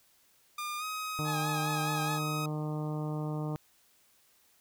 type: tone with pitch glide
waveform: sawtooth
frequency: 1205 to 1262 Hz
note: D6 to D#6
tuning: +44 to +24 cents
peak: -31 dBFS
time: 0.58-2.46 s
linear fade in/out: 5 ms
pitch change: +80 cents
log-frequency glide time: 0.78-0.84 s
type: harmonic tone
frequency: 152.3 Hz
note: D#3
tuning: 37 cents flat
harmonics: 1 / 2 / 3 / 4 / 5 / 6 / 7 / 8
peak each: -33 / -39 / -43 / -45 / -47 / -49 / -50 / -51 dBFS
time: 1.19-3.56 s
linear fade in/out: 0 ms
type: tone with vibrato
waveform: sawtooth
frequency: 828 Hz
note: G#5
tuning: 5 cents flat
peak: -31 dBFS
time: 1.24-2.2 s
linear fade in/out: 50 ms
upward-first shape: triangle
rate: 4.8 Hz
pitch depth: 70 cents each way
effects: white hiss -66 dBFS RMS until 4.6 s